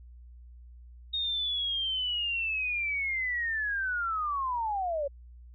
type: linear sweep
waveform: sine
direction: down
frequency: 3729 to 544 Hz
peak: -28 dBFS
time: 1.13-5.08 s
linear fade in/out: 10 ms
effects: added 60 Hz sine -47 dBFS peak until 5.54 s